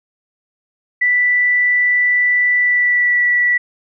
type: tone with pitch glide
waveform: sine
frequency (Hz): 1974 to 1953.6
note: B6 to B6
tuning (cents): -1 to -19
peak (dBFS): -11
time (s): 1.01-3.58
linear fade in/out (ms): 10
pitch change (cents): -18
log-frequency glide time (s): 2.58-3.2
effects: none